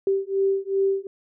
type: beating tone pair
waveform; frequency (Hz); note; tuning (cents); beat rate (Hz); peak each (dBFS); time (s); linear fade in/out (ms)
sine; 388.8 / 391.4; G4 / G4; -14 / -3; 2.6; -23; 0.07-1.07; 2
effects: none